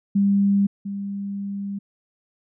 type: tone pair in turn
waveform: sine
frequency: 199.4 / 199.4 Hz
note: G3 / G3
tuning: +30 / +30 cents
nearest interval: unison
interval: 0 cents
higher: neither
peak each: -15 / -26 dBFS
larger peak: first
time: 0.15-0.67 / 0.85-1.79 s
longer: second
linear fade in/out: 10 ms
effects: none